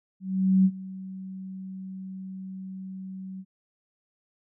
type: tone with ADSR envelope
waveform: sine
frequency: 189.3 Hz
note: F#3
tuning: 40 cents sharp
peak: -15 dBFS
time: 0.2-3.45 s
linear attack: 450 ms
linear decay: 56 ms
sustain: -20 dB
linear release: 53 ms
effects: none